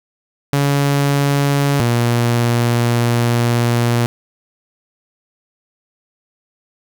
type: tone pair in turn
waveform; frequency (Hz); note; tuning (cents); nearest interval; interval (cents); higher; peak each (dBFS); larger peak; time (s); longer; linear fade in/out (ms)
sawtooth; 141.4 / 118.9; C#3 / A#2; +35 / +35; minor third; 300; first; -9; neither; 0.53-1.8 / 1.8-4.06; second; 0
effects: 7-bit

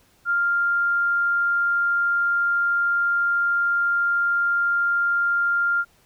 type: tone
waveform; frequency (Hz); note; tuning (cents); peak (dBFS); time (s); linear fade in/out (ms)
sine; 1396.9; F6; 0; -18; 0.25-5.85; 50
effects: pink hiss -59 dBFS RMS until 6.05 s

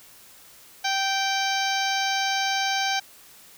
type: harmonic tone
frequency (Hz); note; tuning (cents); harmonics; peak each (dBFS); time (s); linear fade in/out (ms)
780; G5; -9; 1 / 2 / 3 / 4 / 5 / 6 / 7 / 8; -26 / -29 / -31 / -32 / -33 / -34 / -34 / -35; 0.84-3; 10
effects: white hiss -50 dBFS RMS until 3.57 s

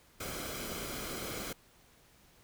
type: noise with comb filter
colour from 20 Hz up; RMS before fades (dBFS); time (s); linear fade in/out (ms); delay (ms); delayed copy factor
pink; -40; 0.2-1.53; 5; 1.1; -0.55
effects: pink hiss -63 dBFS RMS until 2.43 s

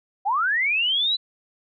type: linear sweep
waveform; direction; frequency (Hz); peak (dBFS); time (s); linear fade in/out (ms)
sine; up; 738 to 4038; -19; 0.25-1.17; 20
effects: none

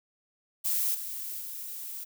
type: noise with level steps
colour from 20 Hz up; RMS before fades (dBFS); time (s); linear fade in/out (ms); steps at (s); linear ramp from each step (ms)
violet; -28 / -37 / -39; 0.64-2.05; 20; 0.94 / 1.4; 10
effects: none

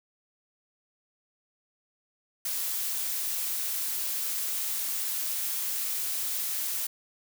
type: noise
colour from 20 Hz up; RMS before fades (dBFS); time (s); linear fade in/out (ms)
blue; -31; 2.45-6.87; 5
effects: none

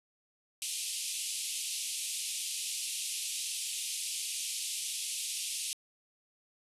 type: band-pass noise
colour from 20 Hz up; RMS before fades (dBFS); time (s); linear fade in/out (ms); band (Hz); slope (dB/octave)
white; -37; 0.62-5.73; 0; 2500 to 11000; 48
effects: resampled to 32000 Hz

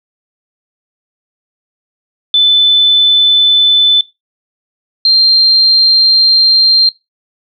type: tone pair in turn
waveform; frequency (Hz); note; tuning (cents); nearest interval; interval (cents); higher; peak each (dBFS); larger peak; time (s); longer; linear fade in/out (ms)
sine; 3510 / 4174; A7 / C8; -5 / -5; minor third; 300; second; -5; neither; 2.34-4.01 / 5.05-6.89; second; 2
effects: noise-tail reverb RT60 0.2 s tail -18 dB re dry

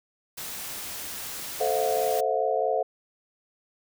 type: noise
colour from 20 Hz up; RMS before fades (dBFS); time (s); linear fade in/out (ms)
white; -36; 0.37-2.21; 10
type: chord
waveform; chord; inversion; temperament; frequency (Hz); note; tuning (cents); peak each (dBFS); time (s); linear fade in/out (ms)
sine; F# half-diminished seventh; first; equal with one note detuned; 440 / 523.3 / 659.3 / 723.9; A4 / C5 / E5 / F#5; 0 / 0 / 0 / -38; -28; 1.6-2.83; 10
effects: none

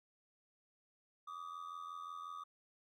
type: ring-modulated tone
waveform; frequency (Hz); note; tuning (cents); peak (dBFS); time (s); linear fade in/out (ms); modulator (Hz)
triangle; 1200; D6; +37; -40; 1.27-2.44; 10; 42.8
effects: none

